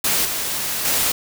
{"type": "noise with level steps", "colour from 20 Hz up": "white", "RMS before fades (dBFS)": [-19, -24, -19], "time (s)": [0.04, 1.12], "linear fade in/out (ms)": 5, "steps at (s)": [0.25, 0.85], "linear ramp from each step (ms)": 2, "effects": []}